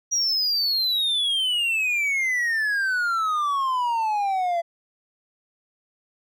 triangle exponential sweep, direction down, 5800 to 670 Hz, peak -19 dBFS, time 0.11-4.62 s, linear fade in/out 20 ms, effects none

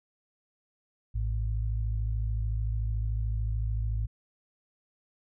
sine tone pair together, 54.6 / 108.2 Hz, A1 / A2, -13 / -29 cents, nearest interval octave, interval 1184 cents, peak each -28 / -32 dBFS, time 1.14-4.07 s, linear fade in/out 20 ms, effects none

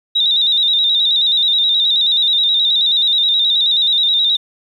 sine tone with vibrato, 3729 Hz, A#7, in tune, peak -11 dBFS, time 0.15-4.37 s, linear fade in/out 10 ms, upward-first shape square, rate 9.4 Hz, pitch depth 54 cents each way, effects 8-bit

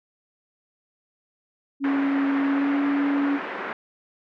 sine tone with pitch glide, 277.2 to 282.5 Hz, C#4 to C#4, 0 to +33 cents, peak -20 dBFS, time 1.8-3.4 s, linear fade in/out 50 ms, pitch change +33 cents, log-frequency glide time 2.46-2.77 s
white band-pass noise, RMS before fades -32 dBFS, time 1.84-3.73 s, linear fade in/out 2 ms, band 220 to 1900 Hz, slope 24 dB/octave
effects none

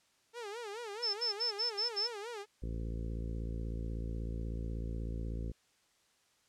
sawtooth tone with vibrato, 440 Hz, A4, in tune, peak -37 dBFS, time 0.33-2.46 s, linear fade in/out 50 ms, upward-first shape sine, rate 4.7 Hz, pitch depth 170 cents each way
sine tone bursts, 5274 Hz, E8, in tune, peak -30 dBFS, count 6, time 1.02-2.08 s, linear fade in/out 20 ms, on 120 ms, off 68 ms
harmonic tone, 56.3 Hz, A1, 40 cents sharp, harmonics 1 / 2 / 3 / 4 / 5 / 6 / 7 / 8 / 9, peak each -37 / -43 / -47 / -49 / -51 / -53 / -54 / -55 / -56 dBFS, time 2.62-5.52 s, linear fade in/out 10 ms
effects white hiss -71 dBFS RMS until 6.48 s + low-pass 8000 Hz 12 dB/octave

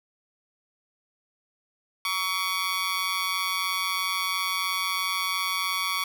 15% pulse tone with amplitude modulation, 1126 Hz, C#6, 27 cents sharp, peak -16 dBFS, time 2.05-6.04 s, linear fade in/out 2 ms, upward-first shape sine, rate 183 Hz, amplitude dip 70%, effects 8-bit

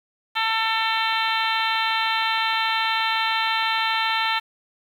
harmonic tone, 446.8 Hz, A4, 27 cents sharp, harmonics 2 / 3 / 4 / 5 / 6 / 7 / 8 / 9, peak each -25 / -27 / -28 / -29 / -30 / -30 / -31 / -32 dBFS, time 0.35-4.4 s, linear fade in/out 20 ms, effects 8-bit

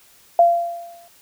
sine tone with exponential decay, 687 Hz, F5, 29 cents flat, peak -7 dBFS, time 0.39-1.08 s, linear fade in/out 2 ms, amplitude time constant 150 ms, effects white hiss -52 dBFS RMS until 1.21 s

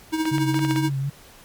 square tone with tremolo, 317 Hz, D#4, 32 cents sharp, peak -19 dBFS, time 0.12-0.9 s, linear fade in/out 20 ms, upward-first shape triangle, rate 14 Hz, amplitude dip 65%
clicks, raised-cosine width 0.3 ms, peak -14 dBFS, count 7, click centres 0.255 / 0.382 / 0.544 / 0.592 / 0.649 / 0.71 / 0.761 s
sine tone with vibrato, 138.59 Hz, C#3, in tune, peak -22 dBFS, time 0.31-1.1 s, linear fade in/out 10 ms, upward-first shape triangle, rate 4.1 Hz, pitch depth 58 cents each way
effects pink hiss -48 dBFS RMS until 1.44 s + MP3 96 kbps

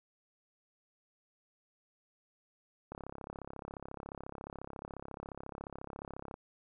click train, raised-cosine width 1 ms, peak -29 dBFS, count 118, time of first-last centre 2.92-6.341 s, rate 34.2 Hz, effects none

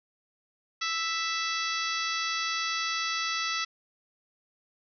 harmonic tone with a mistuned harmonic, 659.3 Hz, E5, in tune, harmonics 2 / 3 / 4 / 5 / 6 / 7 / 8 / 9, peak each -33 / -35 / -36 / -37 / -38 / -38 / -39 / -40 dBFS, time 0.81-3.65 s, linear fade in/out 10 ms, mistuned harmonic 5, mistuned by +31 cents, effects none

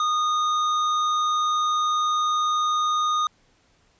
sine tone with tanh clipping, 1231 Hz, D#6, 19 cents flat, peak -22 dBFS, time 0-3.27 s, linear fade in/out 2 ms, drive 14 dB, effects pink hiss -62 dBFS RMS until 3.99 s + resampled to 16000 Hz

